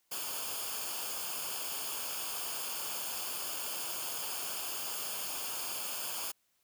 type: noise with comb filter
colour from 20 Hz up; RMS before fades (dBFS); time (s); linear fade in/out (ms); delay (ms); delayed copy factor
white; -38; 0.11-6.32; 10; 0.51; -0.7
effects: white hiss -75 dBFS RMS until 6.63 s